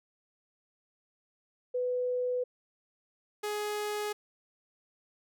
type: tone pair in turn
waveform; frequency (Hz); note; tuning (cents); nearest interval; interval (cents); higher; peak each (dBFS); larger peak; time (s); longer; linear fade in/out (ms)
sine / sawtooth; 497.6 / 418.4; B4 / G#4; +13 / +13; minor third; 300; first; -28; neither; 1.74-2.44 / 3.43-4.13; neither; 10
effects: none